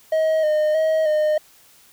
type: tone with vibrato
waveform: triangle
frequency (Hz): 622.3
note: D#5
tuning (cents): 0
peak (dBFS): -14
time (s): 0.12-1.38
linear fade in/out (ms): 5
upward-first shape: square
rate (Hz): 1.6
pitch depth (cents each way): 31
effects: white hiss -52 dBFS RMS until 1.92 s